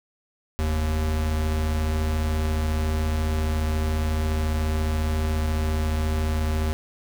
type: tone pair together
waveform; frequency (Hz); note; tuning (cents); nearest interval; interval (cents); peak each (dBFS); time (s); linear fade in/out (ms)
square; 43.45 / 77.78; F1 / D#2; -8 / 0; minor seventh; 1008; -30 / -23; 0.59-6.73; 0
effects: 9-bit